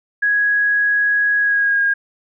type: tone with pitch glide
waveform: sine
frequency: 1663 to 1626.9 Hz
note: G#6 to G#6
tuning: +2 to -36 cents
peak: -13 dBFS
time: 0.22-1.94 s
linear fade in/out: 10 ms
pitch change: -38 cents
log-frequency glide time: 1.39-1.83 s
effects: none